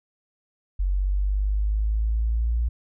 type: exponential sweep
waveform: sine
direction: up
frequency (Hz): 46.25 to 58.8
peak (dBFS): -20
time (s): 0.79-2.69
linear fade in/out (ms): 10
effects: none